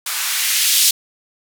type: noise with band-pass filter sweep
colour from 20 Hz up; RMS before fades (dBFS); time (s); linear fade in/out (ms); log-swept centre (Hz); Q
violet; -17; 0.06-0.91; 5; 1100 to 3900; 1.2
effects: none